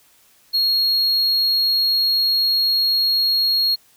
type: tone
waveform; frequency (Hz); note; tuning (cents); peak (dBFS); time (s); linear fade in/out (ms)
triangle; 4292; C8; +43; -14; 0.53-3.76; 20
effects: white hiss -55 dBFS RMS until 3.96 s